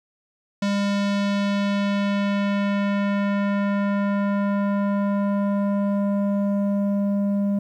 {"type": "tone with low-pass filter sweep", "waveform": "square", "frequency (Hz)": 201.1, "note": "G3", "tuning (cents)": 44, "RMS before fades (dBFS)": -22, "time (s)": [0.62, 7.59], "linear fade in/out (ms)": 5, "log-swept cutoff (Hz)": [5400, 450], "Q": 1.1, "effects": ["10-bit"]}